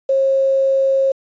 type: tone with quantisation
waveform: sine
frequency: 539 Hz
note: C#5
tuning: 49 cents flat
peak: -12 dBFS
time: 0.09-1.12 s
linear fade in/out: 5 ms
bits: 7
effects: resampled to 16000 Hz